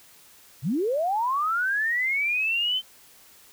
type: linear sweep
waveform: sine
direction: up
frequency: 108.2 to 3109 Hz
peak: -22 dBFS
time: 0.62-2.82 s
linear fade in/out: 50 ms
effects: white hiss -53 dBFS RMS until 3.52 s